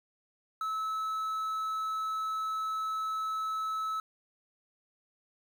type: tone with quantisation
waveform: triangle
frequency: 1300 Hz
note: E6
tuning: 24 cents flat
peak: -29 dBFS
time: 0.61-4 s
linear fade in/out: 2 ms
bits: 9
effects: none